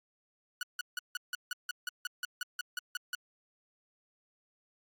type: tone bursts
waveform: sawtooth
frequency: 1469 Hz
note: F#6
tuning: 13 cents flat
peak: -30 dBFS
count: 15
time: 0.61-3.15 s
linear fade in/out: 2 ms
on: 20 ms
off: 160 ms
effects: Opus 48 kbps